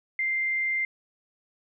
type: tone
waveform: sine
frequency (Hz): 2093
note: C7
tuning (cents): 0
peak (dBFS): -24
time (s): 0.19-0.85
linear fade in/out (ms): 2
effects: none